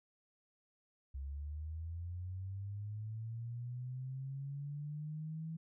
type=linear sweep; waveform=sine; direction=up; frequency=66.7 to 163 Hz; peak=-40 dBFS; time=1.14-5.57 s; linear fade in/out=10 ms; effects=none